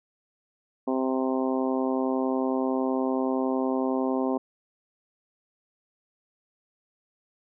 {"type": "harmonic tone", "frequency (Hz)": 130.81, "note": "C3", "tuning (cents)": 0, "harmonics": [2, 3, 4, 5, 6, 7, 8], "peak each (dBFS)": [-26, -30, -32, -34, -36, -37, -38], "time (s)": [0.87, 4.38], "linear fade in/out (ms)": 10, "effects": []}